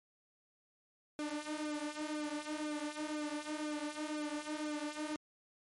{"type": "tone with flanger", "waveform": "sawtooth", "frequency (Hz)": 301.1, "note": "D4", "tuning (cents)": 43, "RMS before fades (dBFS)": -40, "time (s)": [1.19, 5.16], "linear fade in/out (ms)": 0, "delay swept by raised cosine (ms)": [1, 6.6], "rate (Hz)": 2, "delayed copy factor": -0.75, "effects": ["MP3 48 kbps"]}